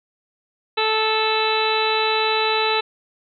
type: harmonic tone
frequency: 438.1 Hz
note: A4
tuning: 7 cents flat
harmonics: 1 / 2 / 3 / 4 / 5 / 6 / 7 / 8 / 9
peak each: -23 / -23 / -26 / -31 / -31 / -25 / -33 / -32 / -25 dBFS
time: 0.77-2.81 s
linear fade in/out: 10 ms
effects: none